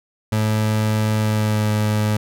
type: tone with pitch glide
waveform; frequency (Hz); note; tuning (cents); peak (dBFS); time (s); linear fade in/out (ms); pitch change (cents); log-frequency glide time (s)
30% pulse; 108.1 to 106.55; A2 to G#2; -30 to +45; -14; 0.32-2.17; 5; -25; 1.15-1.7
effects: none